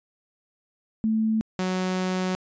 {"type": "tone pair in turn", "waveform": ["sine", "sawtooth"], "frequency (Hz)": [220, 185], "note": ["A3", "F#3"], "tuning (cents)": [0, 0], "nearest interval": "minor third", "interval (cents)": 300, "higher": "first", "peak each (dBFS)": -20, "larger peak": "neither", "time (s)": [[1.04, 1.41], [1.59, 2.35]], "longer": "second", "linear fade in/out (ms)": 0, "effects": ["resampled to 16000 Hz"]}